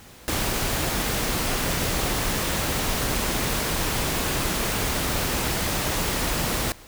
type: noise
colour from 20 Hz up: pink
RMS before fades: -25 dBFS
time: 0.28-6.72 s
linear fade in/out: 0 ms
effects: pink hiss -47 dBFS RMS until 6.87 s